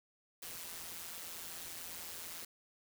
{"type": "noise with amplitude modulation", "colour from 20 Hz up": "white", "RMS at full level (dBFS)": -43, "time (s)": [0.42, 2.45], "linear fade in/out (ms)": 5, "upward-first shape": "sine", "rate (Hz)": 169, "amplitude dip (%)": 75, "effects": []}